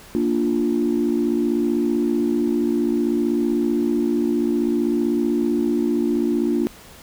sine chord, Bb major, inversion none, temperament equal, 233.1 / 293.7 / 349.2 Hz, Bb3 / D4 / F4, 0 / 0 / 0 cents, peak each -21 dBFS, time 0.15-6.67 s, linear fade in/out 0 ms, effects tanh soft clip ceiling -10 dBFS + pink hiss -44 dBFS RMS until 7.02 s

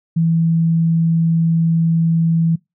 sine tone, 164.81 Hz, E3, in tune, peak -12 dBFS, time 0.16-2.56 s, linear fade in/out 10 ms, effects noise-tail reverb RT60 0.2 s tail -24 dB re dry

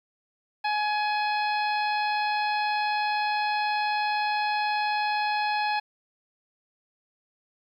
harmonic tone, 841 Hz, G#5, 22 cents sharp, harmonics 1 / 2 / 3 / 4 / 5 / 6, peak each -25 / -32 / -33 / -41 / -37 / -44 dBFS, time 0.64-5.8 s, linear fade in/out 10 ms, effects 10-bit

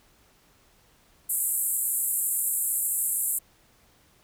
white band-pass noise, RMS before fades -27 dBFS, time 1.29-3.39 s, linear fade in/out 10 ms, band 7600 to 14000 Hz, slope 96 dB/octave, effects pink hiss -61 dBFS RMS until 4.23 s

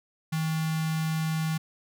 square tone with notch filter, 159.1 Hz, D#3, 39 cents sharp, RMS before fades -28 dBFS, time 0.32-1.58 s, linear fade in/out 10 ms, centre 460 Hz, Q 0.72, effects none

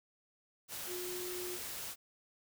sine tone in noise, 359.5 Hz, F#4, 50 cents flat, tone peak -41 dBFS, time 0.86-1.59 s, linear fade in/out 50 ms, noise white, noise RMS -43 dBFS, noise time 0.68-1.96 s, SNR -1 dB, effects none

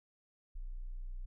sine tone, 30.54 Hz, B0, 18 cents flat, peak -39 dBFS, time 0.55-1.26 s, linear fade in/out 10 ms, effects none

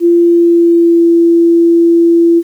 sine tone with pitch glide, 343 to 337.5 Hz, F4 to E4, -31 to +41 cents, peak -4 dBFS, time 0-2.43 s, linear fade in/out 50 ms, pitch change -28 cents, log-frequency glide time 0.19-1.01 s, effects 7-bit

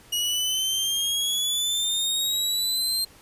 sawtooth exponential sweep, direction up, 2886 to 4184 Hz, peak -20 dBFS, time 0.12-3.05 s, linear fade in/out 10 ms, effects pink hiss -52 dBFS RMS until 3.21 s + resampled to 32000 Hz

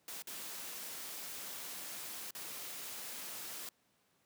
white noise with dropouts, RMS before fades -45 dBFS, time 0.08-3.69 s, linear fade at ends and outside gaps 2 ms, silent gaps 0.222-0.271 / 2.308-2.35 s, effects pink hiss -74 dBFS RMS until 4.25 s + high-pass 150 Hz 12 dB/octave

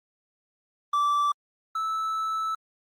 triangle tone pair in turn, 1164 / 1310.7 Hz, D6 / E6, -16 / -10 cents, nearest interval major second, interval 206 cents, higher second, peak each -19 / -24 dBFS, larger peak first, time 0.93-1.32 / 1.75-2.55 s, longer second, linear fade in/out 5 ms, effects Opus 24 kbps

